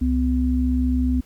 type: tone pair together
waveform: sine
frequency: 67.1 / 252.6 Hz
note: C2 / B3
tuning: +44 / +39 cents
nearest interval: octave + major seventh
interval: 2295 cents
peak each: -20 dBFS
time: 0.01-1.21 s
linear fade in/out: 10 ms
effects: pink hiss -55 dBFS RMS until 1.25 s